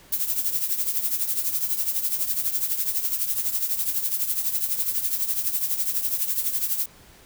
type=noise with tremolo; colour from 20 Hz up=violet; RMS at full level=-22 dBFS; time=0.12-6.86 s; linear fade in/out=5 ms; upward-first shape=triangle; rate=12 Hz; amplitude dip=75%; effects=pink hiss -51 dBFS RMS until 7.25 s